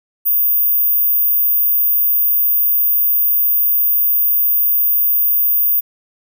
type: tone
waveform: sine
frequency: 14917 Hz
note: A#9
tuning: in tune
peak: -11 dBFS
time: 0.25-5.81 s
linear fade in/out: 20 ms
effects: none